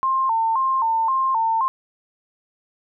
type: tone with vibrato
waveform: sine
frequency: 976 Hz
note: B5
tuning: 21 cents flat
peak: -17 dBFS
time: 0.03-1.68 s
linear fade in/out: 0 ms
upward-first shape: square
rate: 1.9 Hz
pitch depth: 140 cents each way
effects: none